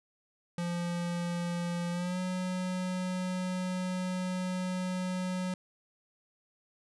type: tone with pitch glide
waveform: square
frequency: 173.3 to 183.6 Hz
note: F3 to F#3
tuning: -13 to -13 cents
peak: -32 dBFS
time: 0.58-5.54 s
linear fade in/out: 2 ms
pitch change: +100 cents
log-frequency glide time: 1.91-2.19 s
effects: resampled to 24000 Hz + 12-bit

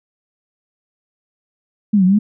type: exponential two-way sweep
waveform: sine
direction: down then up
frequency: 217.3 to 179.4 to 217.3 Hz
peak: -9 dBFS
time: 1.93-2.19 s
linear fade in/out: 10 ms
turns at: 2.05 s
effects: none

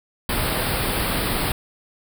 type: band-stop noise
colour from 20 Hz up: pink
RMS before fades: -23 dBFS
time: 0.29-1.52 s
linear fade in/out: 2 ms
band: 5000 to 8400 Hz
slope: 96 dB/octave
effects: none

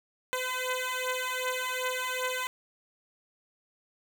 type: beating tone pair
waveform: 10% pulse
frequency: 507 / 509.6 Hz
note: B4 / C5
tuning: +45 / -46 cents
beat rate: 2.6 Hz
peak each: -25 / -24 dBFS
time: 0.33-2.47 s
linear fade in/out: 0 ms
effects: none

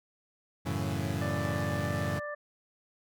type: chord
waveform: 30% pulse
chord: F# minor seventh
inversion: none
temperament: equal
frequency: 92.5 / 110 / 138.59 / 164.81 Hz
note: F#2 / A2 / C#3 / E3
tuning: 0 / 0 / 0 / 0 cents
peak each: -32 / -34 / -33 / -35 dBFS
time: 0.65-2.2 s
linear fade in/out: 20 ms
type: harmonic tone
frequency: 590 Hz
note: D5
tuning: 8 cents sharp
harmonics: 1 / 2 / 3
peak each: -37 / -42 / -40 dBFS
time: 1.21-2.35 s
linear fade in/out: 10 ms
effects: none

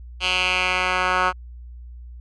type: tone with band-pass filter sweep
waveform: 10% pulse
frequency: 183.3 Hz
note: F#3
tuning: 16 cents flat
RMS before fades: -21 dBFS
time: 0.2-1.33 s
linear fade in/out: 50 ms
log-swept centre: 3100 to 1400 Hz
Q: 2.7
effects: added 60 Hz sine -36 dBFS peak until 2.2 s + resampled to 24000 Hz

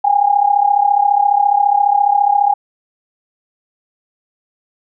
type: tone with amplitude modulation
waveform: sine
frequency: 814 Hz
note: G#5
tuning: 35 cents flat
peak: -6 dBFS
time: 0.04-2.54 s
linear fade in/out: 10 ms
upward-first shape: sine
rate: 34.6 Hz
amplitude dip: 80%
effects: none

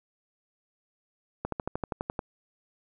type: slowing click train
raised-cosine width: 1 ms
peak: -16 dBFS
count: 10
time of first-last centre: 1.45-2.192 s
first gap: 73 ms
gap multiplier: 1.03
effects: none

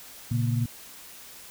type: tone cluster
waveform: sine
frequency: 117 / 139.2 / 234.9 Hz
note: A#2 / C#3 / A#3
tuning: +7 / +8 / +13 cents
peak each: -24 / -30 / -31 dBFS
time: 0.31-0.66 s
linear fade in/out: 5 ms
effects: white hiss -46 dBFS RMS until 1.5 s

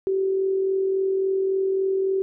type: tone with amplitude modulation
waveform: sine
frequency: 384.4 Hz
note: G4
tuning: 34 cents flat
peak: -18 dBFS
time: 0.07-2.22 s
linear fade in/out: 0 ms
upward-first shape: sine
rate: 43.6 Hz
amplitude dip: 35%
effects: none

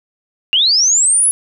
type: linear sweep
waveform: sine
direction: up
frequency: 2735 to 10590 Hz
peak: -9 dBFS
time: 0.53-1.31 s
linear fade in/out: 0 ms
effects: none

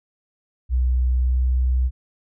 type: tone with pitch glide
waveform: sine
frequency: 62.6 to 63.22 Hz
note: B1 to B1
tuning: +24 to +41 cents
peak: -16 dBFS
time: 0.69-1.91 s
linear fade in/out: 50 ms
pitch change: +17 cents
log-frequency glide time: 1.16-1.38 s
effects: none

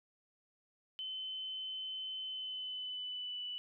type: tone with pitch glide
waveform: sine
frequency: 3054 to 2970 Hz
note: G7 to F#7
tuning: -46 to +6 cents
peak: -39 dBFS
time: 0.99-3.58 s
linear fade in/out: 0 ms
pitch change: -48 cents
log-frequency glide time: 2.23-3.45 s
effects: none

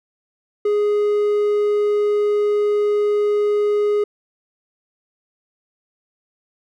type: tone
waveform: triangle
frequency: 415.3 Hz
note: G#4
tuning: in tune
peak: -13 dBFS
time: 0.65-4.04 s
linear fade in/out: 5 ms
effects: none

